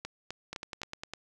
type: two click trains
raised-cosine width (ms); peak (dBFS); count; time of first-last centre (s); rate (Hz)
0.2; -21 / -20; 7 / 4; 0.53-1.136 / 0.05-0.817; 9.9 / 3.91
effects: none